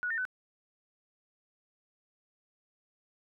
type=tone with pitch steps; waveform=sine; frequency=1464 / 1814 / 1505 Hz; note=F#6 / A#6 / F#6; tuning=-19 / -48 / +29 cents; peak=-30 dBFS; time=0.03-0.252 s; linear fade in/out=0 ms; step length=74 ms; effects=none